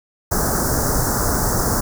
pink band-stop noise, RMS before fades -19 dBFS, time 0.31-1.81 s, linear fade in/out 10 ms, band 1600 to 5200 Hz, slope 48 dB/octave, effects none

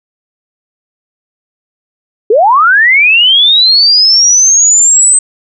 sine linear sweep, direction up, 392 to 8230 Hz, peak -3 dBFS, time 2.3-5.19 s, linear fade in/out 5 ms, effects none

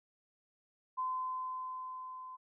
sine tone with level ramp, 1026 Hz, C6, 34 cents flat, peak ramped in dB -32 to -45 dBFS, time 0.97-2.37 s, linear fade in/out 20 ms, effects none

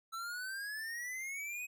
square exponential sweep, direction up, 1318.5 to 2537 Hz, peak -40 dBFS, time 0.12-1.67 s, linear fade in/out 20 ms, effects none

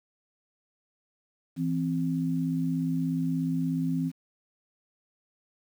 sine tone pair together, 164.8 / 261.6 Hz, E3 / C4, 0 / 0 cents, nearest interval minor sixth, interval 800 cents, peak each -28 dBFS, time 1.56-4.12 s, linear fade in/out 50 ms, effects 9-bit

